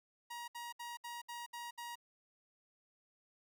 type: tone bursts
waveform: sawtooth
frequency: 950 Hz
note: A#5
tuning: 33 cents sharp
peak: -40 dBFS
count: 7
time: 0.3-1.956 s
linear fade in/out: 10 ms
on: 180 ms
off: 66 ms
effects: none